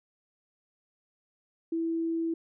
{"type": "tone", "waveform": "sine", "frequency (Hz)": 329.6, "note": "E4", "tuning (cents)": 0, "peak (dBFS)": -27, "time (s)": [1.72, 2.34], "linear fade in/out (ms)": 5, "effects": []}